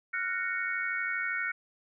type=chord; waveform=sine; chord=Gb major seventh; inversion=third; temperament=just; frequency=1387.5 / 1480 / 1850 / 2220 Hz; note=F6 / Gb6 / Bb6 / Db7; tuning=-12 / 0 / -14 / +2 cents; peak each=-37 / -34 / -36 / -34 dBFS; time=0.13-1.52 s; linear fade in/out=10 ms; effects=none